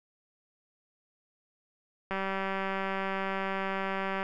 click train, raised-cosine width 0.5 ms, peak -18 dBFS, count 410, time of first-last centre 2.11-4.229 s, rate 193 Hz, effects none

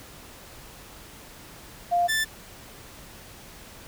sine / sawtooth tone pair in turn, 700 / 1763.9 Hz, F5 / A6, +4 / +4 cents, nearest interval octave + major third, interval 1600 cents, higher second, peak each -19 dBFS, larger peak neither, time 1.91-2.08 / 2.08-2.25 s, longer neither, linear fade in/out 20 ms, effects pink hiss -46 dBFS RMS until 3.87 s

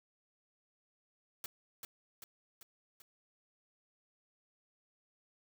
white noise with echo, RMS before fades -42 dBFS, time 1.44-1.46 s, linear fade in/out 2 ms, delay 390 ms, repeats 4, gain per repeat -4 dB, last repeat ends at 3.02 s, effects none

